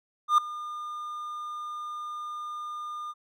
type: tone with ADSR envelope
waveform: triangle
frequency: 1210 Hz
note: D#6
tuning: 49 cents flat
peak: -13 dBFS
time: 0.28-3.14 s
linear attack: 100 ms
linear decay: 4 ms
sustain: -19 dB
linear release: 38 ms
effects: none